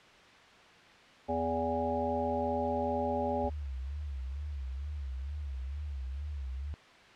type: harmonic tone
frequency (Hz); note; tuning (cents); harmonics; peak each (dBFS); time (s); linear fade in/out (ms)
82.41; E2; 0; 1 / 3 / 5 / 7 / 9 / 10; -40 / -36 / -37 / -34 / -40 / -35; 1.28-3.5; 20
type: tone with vibrato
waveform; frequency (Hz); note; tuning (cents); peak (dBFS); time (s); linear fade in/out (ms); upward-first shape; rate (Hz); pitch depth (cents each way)
sine; 69.4; C#2; +3; -35; 3.44-6.74; 0; sine; 2.2; 130
effects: white hiss -55 dBFS RMS until 7.15 s + low-pass 3000 Hz 12 dB/octave